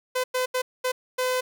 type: tone bursts at uneven times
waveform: sawtooth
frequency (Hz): 508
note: B4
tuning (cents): +49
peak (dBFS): -19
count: 5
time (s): 0.15-0.24 / 0.34-0.46 / 0.54-0.62 / 0.84-0.92 / 1.18-1.41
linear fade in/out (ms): 10
effects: none